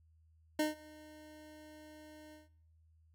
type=tone with ADSR envelope; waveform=25% pulse; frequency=306.1 Hz; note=D#4; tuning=28 cents flat; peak=-25 dBFS; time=0.59-2.49 s; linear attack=5 ms; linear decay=150 ms; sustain=-24 dB; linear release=160 ms; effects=noise-tail reverb RT60 0.8 s tail -22 dB re dry + added 80 Hz sine -64 dBFS peak until 3.14 s